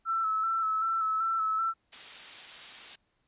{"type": "tone with vibrato", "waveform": "sine", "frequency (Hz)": 1318.5, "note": "E6", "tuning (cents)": 0, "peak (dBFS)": -26, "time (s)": [0.05, 1.74], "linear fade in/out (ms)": 50, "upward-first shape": "square", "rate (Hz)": 2.6, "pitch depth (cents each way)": 25}
{"type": "noise", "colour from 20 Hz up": "blue", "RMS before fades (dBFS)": -37, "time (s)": [1.92, 2.96], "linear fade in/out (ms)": 10}
{"effects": ["pink hiss -75 dBFS RMS until 3.27 s", "resampled to 8000 Hz"]}